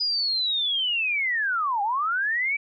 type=linear two-way sweep; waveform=sine; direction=down then up; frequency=4978 to 784 to 2325 Hz; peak=-22 dBFS; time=0-2.57 s; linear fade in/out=10 ms; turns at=1.82 s; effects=none